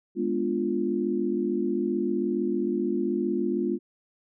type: chord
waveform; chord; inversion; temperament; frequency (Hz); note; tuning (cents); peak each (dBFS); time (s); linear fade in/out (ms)
sine; G# diminished seventh; none; equal; 207.7 / 246.9 / 293.7 / 349.2; G#3 / B3 / D4 / F4; 0 / 0 / 0 / 0; -30 / -30 / -32 / -27; 0.15-3.79; 50
effects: none